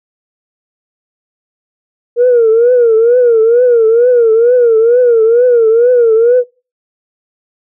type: tone with vibrato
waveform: sine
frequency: 470 Hz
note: A#4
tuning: 14 cents sharp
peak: -3 dBFS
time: 2.16-6.44 s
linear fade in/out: 50 ms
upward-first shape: triangle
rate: 2.2 Hz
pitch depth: 130 cents each way
effects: noise-tail reverb RT60 0.3 s tail -22 dB re dry + tanh soft clip ceiling -1 dBFS